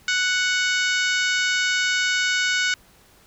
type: harmonic tone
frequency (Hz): 740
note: F#5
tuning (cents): 0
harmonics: 2 / 3 / 4 / 5 / 6 / 7 / 8 / 9 / 10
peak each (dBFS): -22 / -26 / -28 / -30 / -32 / -33 / -34 / -35 / -36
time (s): 0.08-2.74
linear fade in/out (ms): 2
effects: pink hiss -54 dBFS RMS until 3.26 s